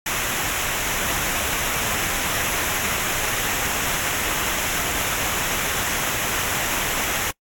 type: noise with comb filter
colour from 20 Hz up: pink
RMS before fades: -24 dBFS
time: 0.06-7.31 s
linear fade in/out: 5 ms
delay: 0.22 ms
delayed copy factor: -0.6
effects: noise-tail reverb RT60 0.1 s tail -25 dB re dry + AAC 64 kbps